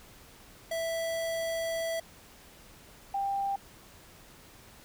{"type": "tone pair in turn", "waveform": ["square", "sine"], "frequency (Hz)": [659.3, 791.8], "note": ["E5", "G5"], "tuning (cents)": [0, 17], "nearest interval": "minor third", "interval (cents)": 317, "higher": "second", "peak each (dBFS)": [-31, -28], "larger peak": "second", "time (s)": [[0.71, 2], [3.14, 3.56]], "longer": "first", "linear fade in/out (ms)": 5, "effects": ["pink hiss -54 dBFS RMS until 4.84 s"]}